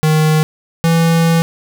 square tone pair in turn, 155.56 / 165.67 Hz, D#3 / E3, 0 / +9 cents, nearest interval minor second, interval 109 cents, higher second, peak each -10 dBFS, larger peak neither, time 0.03-0.43 / 0.84-1.42 s, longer second, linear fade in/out 0 ms, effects none

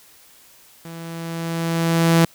sawtooth tone with level ramp, 166 Hz, E3, 12 cents sharp, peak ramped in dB -30 to -7 dBFS, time 0.85-2.25 s, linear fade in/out 2 ms, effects white hiss -50 dBFS RMS until 2.34 s

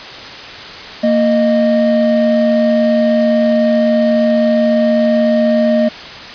triangle tone pair together, 230.9 / 616.4 Hz, A#3 / D#5, -16 / -16 cents, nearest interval octave + perfect fourth, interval 1700 cents, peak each -10 dBFS, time 1.03-5.89 s, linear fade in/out 10 ms, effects white hiss -29 dBFS RMS until 6.34 s + resampled to 11025 Hz

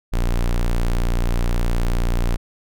square tone, 29.48 Hz, A#0, 20 cents sharp, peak -17 dBFS, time 0.12-2.37 s, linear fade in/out 20 ms, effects none

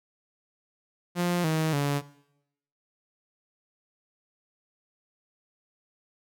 sawtooth tone with pitch steps, 175.8 / 158.44 / 142.79 Hz, F3 / D#3 / D3, +12 / +32 / -48 cents, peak -20 dBFS, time 1.15-2.02 s, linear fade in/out 50 ms, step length 290 ms, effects noise-tail reverb RT60 0.8 s tail -19 dB re dry

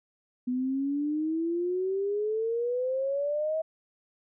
sine exponential sweep, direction up, 246.9 to 644 Hz, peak -26 dBFS, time 0.47-3.62 s, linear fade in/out 10 ms, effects none

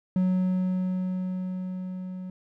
triangle tone with level ramp, 184.5 Hz, F#3, 5 cents flat, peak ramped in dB -18 to -32 dBFS, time 0.16-2.3 s, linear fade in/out 2 ms, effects none

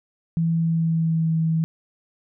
sine tone with pitch glide, 165.2 to 161.61 Hz, E3 to E3, +4 to -34 cents, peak -18 dBFS, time 0.37-1.64 s, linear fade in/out 0 ms, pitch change -38 cents, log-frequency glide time 0.53-1.34 s, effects none

